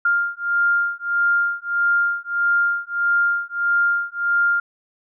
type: beating tone pair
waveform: sine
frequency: 1400 / 1401.6 Hz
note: F6 / F6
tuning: +4 / +6 cents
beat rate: 1.6 Hz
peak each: -20 dBFS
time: 0.05-4.6 s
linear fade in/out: 5 ms
effects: none